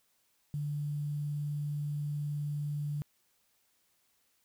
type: tone with quantisation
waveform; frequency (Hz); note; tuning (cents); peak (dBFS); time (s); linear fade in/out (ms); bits
sine; 146.83; D3; 0; -32; 0.54-3.02; 0; 10
effects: white hiss -73 dBFS RMS until 4.44 s